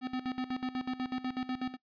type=tone with tremolo; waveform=square; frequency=255.3 Hz; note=C4; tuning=42 cents flat; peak=-32 dBFS; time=0.01-1.77 s; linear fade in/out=50 ms; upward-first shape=square; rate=8.1 Hz; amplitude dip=80%; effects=noise-tail reverb RT60 0.1 s tail -21 dB re dry + resampled to 11025 Hz